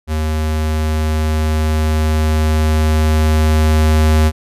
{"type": "tone with level ramp", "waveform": "square", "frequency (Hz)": 77.78, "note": "D#2", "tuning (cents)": 0, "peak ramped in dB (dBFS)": [-16, -9], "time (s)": [0.07, 4.32], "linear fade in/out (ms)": 50, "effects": ["resampled to 32000 Hz"]}